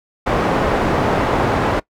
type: low-pass noise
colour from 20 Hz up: white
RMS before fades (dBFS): -17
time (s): 0.26-1.8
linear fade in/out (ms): 10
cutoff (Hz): 850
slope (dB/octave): 12
effects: noise-tail reverb RT60 0.1 s tail -21 dB re dry